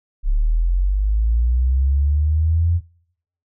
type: linear sweep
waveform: sine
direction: up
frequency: 33.97 to 87.2 Hz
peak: -14 dBFS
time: 0.23-2.81 s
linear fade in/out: 50 ms
effects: noise-tail reverb RT60 0.7 s tail -23 dB re dry